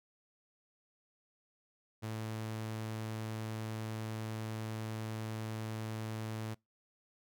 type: tone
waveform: sawtooth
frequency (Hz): 110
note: A2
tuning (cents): 0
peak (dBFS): -34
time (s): 2.02-6.55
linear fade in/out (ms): 20
effects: noise-tail reverb RT60 0.2 s tail -26 dB re dry